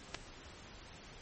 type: clicks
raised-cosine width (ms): 0.2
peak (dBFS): -21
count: 2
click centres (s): 0.145 / 0.148
effects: pink hiss -53 dBFS RMS until 1.21 s + MP3 32 kbps